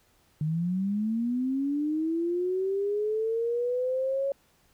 sine linear sweep, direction up, 149.7 to 556 Hz, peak -25 dBFS, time 0.41-4.32 s, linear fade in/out 2 ms, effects pink hiss -65 dBFS RMS until 4.73 s

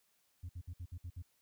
sine tone bursts, 87.31 Hz, F2, in tune, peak -39 dBFS, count 7, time 0.43-1.224 s, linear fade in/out 10 ms, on 62 ms, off 60 ms, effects tanh soft clip ceiling -40 dBFS + white hiss -75 dBFS RMS until 1.41 s

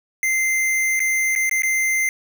square tone with dropouts, 2082 Hz, C7, 9 cents flat, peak -18 dBFS, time 0.23-2.09 s, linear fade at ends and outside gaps 1 ms, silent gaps 0.994-1.002 / 1.352-1.36 / 1.495-1.512 / 1.621-1.633 s, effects none

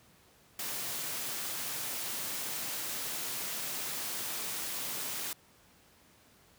white high-pass noise, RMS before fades -37 dBFS, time 0.59-5.33 s, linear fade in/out 2 ms, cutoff 100 Hz, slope 96 dB/octave, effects pink hiss -62 dBFS RMS until 6.58 s + high-pass 60 Hz 12 dB/octave

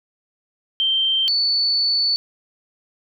sine tone pair in turn, 3136 / 4472 Hz, G7 / C#8, 0 / +14 cents, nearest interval tritone, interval 614 cents, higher second, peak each -16 dBFS, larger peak neither, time 0.8-1.28 / 1.28-2.16 s, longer second, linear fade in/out 0 ms, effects none

